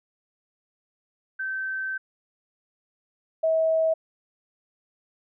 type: tone pair in turn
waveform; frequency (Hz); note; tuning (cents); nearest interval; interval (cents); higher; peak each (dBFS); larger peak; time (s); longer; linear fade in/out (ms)
sine; 1546 / 644; G6 / E5; -24 / -41; octave + minor third; 1517; first; -27 / -19; second; 1.39-1.98 / 3.43-3.94; first; 10
effects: none